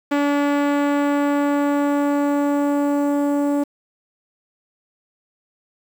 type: tone with low-pass filter sweep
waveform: sawtooth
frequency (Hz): 287.1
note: D4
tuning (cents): -39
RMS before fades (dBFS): -19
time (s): 0.11-3.64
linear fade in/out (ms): 10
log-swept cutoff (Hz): 2400 to 710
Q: 0.77
effects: 7-bit